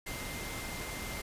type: tone in noise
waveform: sine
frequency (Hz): 2093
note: C7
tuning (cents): 0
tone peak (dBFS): -45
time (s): 0.06-1.22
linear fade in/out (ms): 10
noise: pink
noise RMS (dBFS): -40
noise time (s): 0.06-1.22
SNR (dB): -8
effects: resampled to 32000 Hz